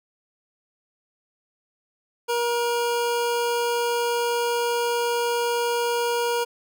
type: tone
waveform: 25% pulse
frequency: 474.8 Hz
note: A#4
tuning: 32 cents sharp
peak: -18 dBFS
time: 2.28-6.45 s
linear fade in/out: 20 ms
effects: none